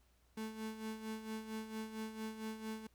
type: tone with tremolo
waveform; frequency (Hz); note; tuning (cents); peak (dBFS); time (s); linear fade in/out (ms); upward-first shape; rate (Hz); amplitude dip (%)
35% pulse; 219.4; A3; -5; -38; 0.37-2.87; 5; sine; 4.4; 65
effects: added 60 Hz sine -70 dBFS peak until 2.94 s + pink hiss -75 dBFS RMS until 2.94 s